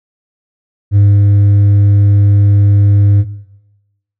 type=tone with hard clipping; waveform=triangle; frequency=101.2 Hz; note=G#2; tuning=44 cents flat; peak=-3 dBFS; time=0.91-3.25 s; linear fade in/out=50 ms; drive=1 dB; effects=noise-tail reverb RT60 1.0 s tail -18 dB re dry